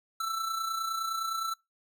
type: tone with amplitude modulation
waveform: square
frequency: 1330 Hz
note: E6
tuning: 15 cents sharp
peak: -29 dBFS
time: 0.2-1.54 s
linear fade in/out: 5 ms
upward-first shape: sine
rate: 29.7 Hz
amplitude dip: 50%
effects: noise-tail reverb RT60 0.2 s tail -23 dB re dry